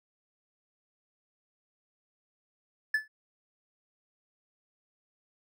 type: tone with exponential decay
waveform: triangle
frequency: 1737 Hz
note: A6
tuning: 23 cents flat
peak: -19 dBFS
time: 2.94-3.08 s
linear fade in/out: 5 ms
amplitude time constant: 29 ms
effects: none